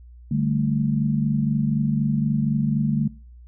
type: chord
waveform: sine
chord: D suspended fourth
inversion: none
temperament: equal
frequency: 146.83 / 196 / 220 Hz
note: D3 / G3 / A3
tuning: 0 / 0 / 0 cents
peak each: -22 / -27 / -23 dBFS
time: 0.31-3.08 s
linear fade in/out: 5 ms
effects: noise-tail reverb RT60 0.5 s tail -24 dB re dry + added 60 Hz sine -42 dBFS peak until 3.47 s